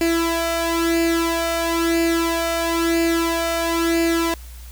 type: tone with flanger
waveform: sawtooth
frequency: 333.5 Hz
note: E4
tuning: 20 cents sharp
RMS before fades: -20 dBFS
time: 0.01-4.34 s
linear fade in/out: 2 ms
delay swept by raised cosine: 0.42 to 1.39 ms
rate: 1 Hz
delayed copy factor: +0.7
effects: added 60 Hz sine -35 dBFS peak until 4.71 s + white hiss -46 dBFS RMS until 4.71 s